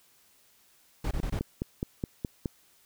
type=noise bursts; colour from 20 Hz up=brown; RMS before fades=-30 dBFS; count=4; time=1.04-1.393 s; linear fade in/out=5 ms; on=71 ms; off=23 ms
type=click train; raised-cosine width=3 ms; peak=-17 dBFS; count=7; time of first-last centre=1.2-2.458 s; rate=4.77 Hz
effects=white hiss -63 dBFS RMS until 2.85 s